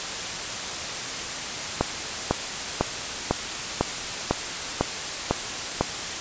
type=click train; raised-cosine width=1 ms; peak=-5 dBFS; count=9; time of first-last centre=1.81-5.81 s; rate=2 Hz; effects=white hiss -30 dBFS RMS until 6.2 s + resampled to 16000 Hz